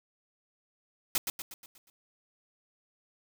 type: noise with echo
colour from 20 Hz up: white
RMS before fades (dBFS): -27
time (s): 1.15-1.18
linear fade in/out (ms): 2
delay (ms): 120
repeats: 6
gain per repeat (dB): -6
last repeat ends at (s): 1.9
effects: none